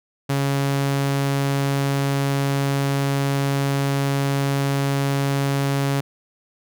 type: tone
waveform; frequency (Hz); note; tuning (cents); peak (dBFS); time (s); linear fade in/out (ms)
sawtooth; 138.9; C#3; +4; -15; 0.29-6.01; 10
effects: none